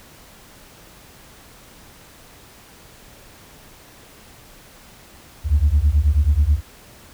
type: beating tone pair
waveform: sine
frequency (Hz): 68.9 / 78.2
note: C#2 / D#2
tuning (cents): -10 / +9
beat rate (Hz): 9.3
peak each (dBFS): -15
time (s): 5.44-6.61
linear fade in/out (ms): 50
effects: tanh soft clip ceiling -8 dBFS + pink hiss -46 dBFS RMS until 7.13 s